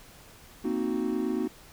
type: chord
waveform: triangle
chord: C half-diminished seventh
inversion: third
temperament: equal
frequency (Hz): 233.1 / 261.6 / 311.1 / 370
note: Bb3 / C4 / Eb4 / Gb4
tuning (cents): 0 / 0 / 0 / 0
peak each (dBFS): -30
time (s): 0.64-1.48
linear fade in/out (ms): 10
effects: pink hiss -52 dBFS RMS until 1.72 s